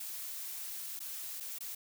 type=noise with dropouts; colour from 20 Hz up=blue; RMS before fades=-42 dBFS; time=0-1.75 s; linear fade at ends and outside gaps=5 ms; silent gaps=0.993-1.002 / 1.402-1.405 / 1.586-1.605 s; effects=none